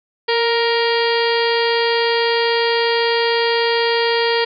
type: harmonic tone with a mistuned harmonic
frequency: 468.1 Hz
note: A#4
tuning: 7 cents sharp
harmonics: 1 / 2 / 3 / 4 / 5 / 6 / 7 / 8 / 9 / 10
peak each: -17 / -22 / -29 / -23 / -28 / -28 / -26 / -36 / -28 / -27 dBFS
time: 0.28-4.45 s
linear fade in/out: 10 ms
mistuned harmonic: 1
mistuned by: -20 cents
effects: none